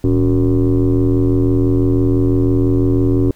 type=tone with frequency modulation; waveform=sine; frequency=196 Hz; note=G3; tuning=in tune; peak=-9 dBFS; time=0.04-3.31 s; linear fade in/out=2 ms; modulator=86 Hz; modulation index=2.2; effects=tanh soft clip ceiling -7 dBFS + pink hiss -52 dBFS RMS until 3.35 s